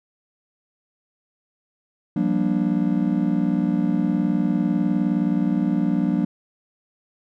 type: chord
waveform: triangle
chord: G minor seventh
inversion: third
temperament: just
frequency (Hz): 176.4 / 196 / 235.2 / 294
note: F3 / G3 / Bb3 / D4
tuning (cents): +18 / 0 / +16 / +2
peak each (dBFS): -22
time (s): 2.16-6.25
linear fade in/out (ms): 5
effects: none